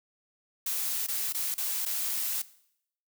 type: noise with dropouts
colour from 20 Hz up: blue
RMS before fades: -31 dBFS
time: 0.66-2.42 s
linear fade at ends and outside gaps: 5 ms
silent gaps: 1.067-1.083 / 1.326-1.345 / 1.543-1.579 / 1.853-1.86 s
effects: noise-tail reverb RT60 0.7 s tail -18 dB re dry